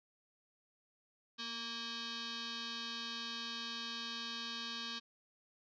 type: tone with frequency modulation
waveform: sine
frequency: 235 Hz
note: A#3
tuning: 14 cents sharp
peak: -40 dBFS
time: 1.38-5 s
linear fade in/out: 20 ms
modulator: 694 Hz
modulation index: 6.7
effects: none